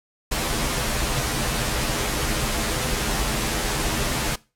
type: noise with comb filter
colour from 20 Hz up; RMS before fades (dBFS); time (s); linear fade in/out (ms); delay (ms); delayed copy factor
pink; -24; 0.31-4.36; 10; 11; -0.95
effects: noise-tail reverb RT60 0.3 s tail -21 dB re dry + low-pass 12000 Hz 12 dB/octave